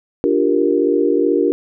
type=chord; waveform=sine; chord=G minor seventh; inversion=second; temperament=equal; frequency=293.7 / 349.2 / 392 / 466.2 Hz; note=D4 / F4 / G4 / Bb4; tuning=0 / 0 / 0 / 0 cents; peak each=-18 dBFS; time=0.24-1.52 s; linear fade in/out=0 ms; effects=none